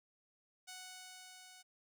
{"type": "tone with level ramp", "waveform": "5% pulse", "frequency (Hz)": 740, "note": "F#5", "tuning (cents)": 0, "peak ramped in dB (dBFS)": [-36, -45], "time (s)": [0.67, 1.63], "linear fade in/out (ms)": 20, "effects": []}